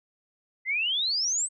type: exponential sweep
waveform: sine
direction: up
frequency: 2000 to 8372 Hz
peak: -24 dBFS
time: 0.65-1.49 s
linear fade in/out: 50 ms
effects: none

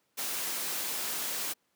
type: noise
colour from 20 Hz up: white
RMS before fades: -34 dBFS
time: 0.17-1.54 s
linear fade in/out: 20 ms
effects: pink hiss -74 dBFS RMS until 1.75 s + high-pass 200 Hz 12 dB/octave

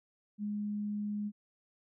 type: tone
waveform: sine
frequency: 207.7 Hz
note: G#3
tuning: in tune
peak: -33 dBFS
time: 0.38-1.32 s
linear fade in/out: 50 ms
effects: none

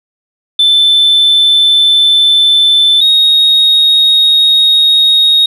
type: tone pair in turn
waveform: sine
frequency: 3528 / 3749 Hz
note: A7 / A#7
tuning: +4 / +9 cents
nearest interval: minor second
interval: 105 cents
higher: second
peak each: -3 dBFS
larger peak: neither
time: 0.59-3.01 / 3.01-5.46 s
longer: second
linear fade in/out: 5 ms
effects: tanh soft clip ceiling -2 dBFS

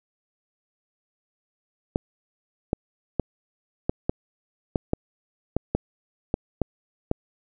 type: clicks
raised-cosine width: 2 ms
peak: -8 dBFS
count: 12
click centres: 1.959 / 2.731 / 3.197 / 3.895 / 4.095 / 4.758 / 4.934 / 5.566 / 5.75 / 6.341 / 6.617 / 7.114 s
effects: none

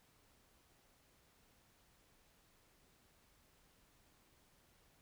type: silence
effects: pink hiss -71 dBFS RMS until 5.01 s

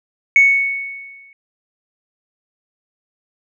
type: tone with exponential decay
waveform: sine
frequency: 2217 Hz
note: C#7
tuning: in tune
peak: -4 dBFS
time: 0.36-1.33 s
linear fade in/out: 1 ms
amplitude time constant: 210 ms
effects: tanh soft clip ceiling -2 dBFS

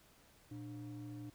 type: ring-modulated tone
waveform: triangle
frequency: 207.9 Hz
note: G#3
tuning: 2 cents sharp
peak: -39 dBFS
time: 0.51-1.3 s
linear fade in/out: 5 ms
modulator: 89.8 Hz
effects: tanh soft clip ceiling -35 dBFS + pink hiss -66 dBFS RMS until 1.34 s

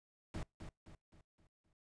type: noise with echo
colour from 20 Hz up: brown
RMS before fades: -42 dBFS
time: 0.34-0.43 s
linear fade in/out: 2 ms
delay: 260 ms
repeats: 5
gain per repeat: -7 dB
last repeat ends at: 1.73 s
effects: noise-tail reverb RT60 0.2 s tail -25 dB re dry + resampled to 22050 Hz

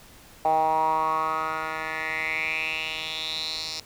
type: tone with band-pass filter sweep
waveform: 10% pulse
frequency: 158.1 Hz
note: D#3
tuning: 28 cents sharp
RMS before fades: -27 dBFS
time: 0.45-3.8 s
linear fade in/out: 2 ms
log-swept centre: 760 to 4900 Hz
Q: 5.9
effects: pink hiss -50 dBFS RMS until 3.85 s

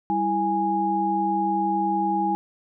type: tone cluster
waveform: sine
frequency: 196.9 / 327.9 / 827 Hz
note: G3 / E4 / G#5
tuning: +8 / -9 / -8 cents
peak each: -28 / -27 / -22 dBFS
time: 0.1-2.35 s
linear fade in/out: 0 ms
effects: none

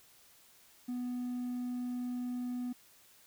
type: tone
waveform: triangle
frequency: 246.9 Hz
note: B3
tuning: in tune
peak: -32 dBFS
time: 0.88-2.73 s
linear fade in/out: 10 ms
effects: tanh soft clip ceiling -28 dBFS + white hiss -62 dBFS RMS until 3.26 s

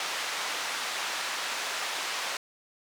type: band-pass noise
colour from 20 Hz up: pink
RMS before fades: -33 dBFS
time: 0-2.37 s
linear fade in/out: 2 ms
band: 910 to 6300 Hz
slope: 12 dB/octave
effects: none

